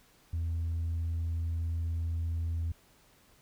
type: tone with tanh clipping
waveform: triangle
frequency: 82.9 Hz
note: E2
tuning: 10 cents sharp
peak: -30 dBFS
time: 0.33-2.72 s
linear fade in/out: 5 ms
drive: 6 dB
effects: pink hiss -63 dBFS RMS until 3.41 s